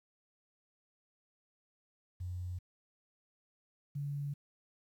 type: tone pair in turn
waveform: sine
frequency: 90 / 142.87 Hz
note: F#2 / D3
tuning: -47 / -47 cents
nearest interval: minor sixth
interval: 800 cents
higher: second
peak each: -37 / -35 dBFS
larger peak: second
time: 2.2-2.59 / 3.95-4.34 s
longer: neither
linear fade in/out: 10 ms
effects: 11-bit